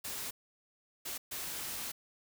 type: noise bursts at uneven times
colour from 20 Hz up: white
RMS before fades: -40 dBFS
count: 3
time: 0.04-0.31 / 1.05-1.18 / 1.31-1.92 s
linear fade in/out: 10 ms
effects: none